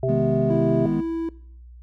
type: harmonic tone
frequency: 130.81 Hz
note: C3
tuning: in tune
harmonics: 1 / 3 / 5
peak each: -24 / -24 / -24 dBFS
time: 0.03-0.86 s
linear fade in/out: 2 ms
type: chord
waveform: triangle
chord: G# minor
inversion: second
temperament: equal with one note detuned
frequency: 157.1 / 207.7 / 246.9 Hz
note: D#3 / G#3 / B3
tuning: +17 / 0 / 0 cents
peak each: -24 dBFS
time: 0.08-1.01 s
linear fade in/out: 10 ms
type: tone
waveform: triangle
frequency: 329.4 Hz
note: E4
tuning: 1 cent flat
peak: -22 dBFS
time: 0.5-1.29 s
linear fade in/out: 2 ms
effects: noise-tail reverb RT60 0.6 s tail -21 dB re dry + added 60 Hz sine -41 dBFS peak until 1.82 s